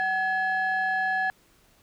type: tone pair together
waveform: sine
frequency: 756 / 1697.2 Hz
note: F#5 / G#6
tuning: +37 / +37 cents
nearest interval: octave + major second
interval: 1400 cents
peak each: -25 / -24 dBFS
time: 0-1.3 s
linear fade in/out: 0 ms
effects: tanh soft clip ceiling -19 dBFS + pink hiss -61 dBFS RMS until 1.82 s